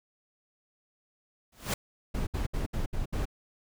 pink noise with exponential growth, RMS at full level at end -26 dBFS, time 1.52-1.74 s, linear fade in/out 5 ms, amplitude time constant 46 ms
brown noise bursts, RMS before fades -30 dBFS, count 6, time 2.14-3.255 s, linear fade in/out 10 ms, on 130 ms, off 67 ms
effects none

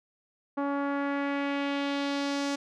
sawtooth tone with low-pass filter sweep, 281.7 Hz, C#4, 28 cents sharp, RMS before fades -30 dBFS, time 0.57-2.56 s, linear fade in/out 10 ms, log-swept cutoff 1100 to 6400 Hz, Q 1.6, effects none

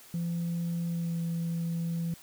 sine tone with pitch glide, 170.1 to 167.76 Hz, F3 to E3, -45 to +31 cents, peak -27 dBFS, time 0.14-2.14 s, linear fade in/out 2 ms, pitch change -24 cents, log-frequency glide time 0.87-1.16 s, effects tanh soft clip ceiling -27 dBFS + white hiss -53 dBFS RMS until 2.22 s

